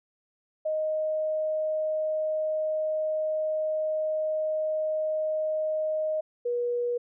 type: tone pair in turn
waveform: sine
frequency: 622.3 / 482.4 Hz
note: D#5 / B4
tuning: 0 / -41 cents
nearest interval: major third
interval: 441 cents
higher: first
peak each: -25 dBFS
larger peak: neither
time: 0.65-6.21 / 6.45-6.98 s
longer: first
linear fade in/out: 10 ms
effects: none